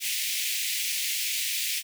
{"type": "high-pass noise", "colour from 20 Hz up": "pink", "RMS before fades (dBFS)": -29, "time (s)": [0, 1.83], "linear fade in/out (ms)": 50, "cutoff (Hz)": 2100, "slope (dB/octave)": 48, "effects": []}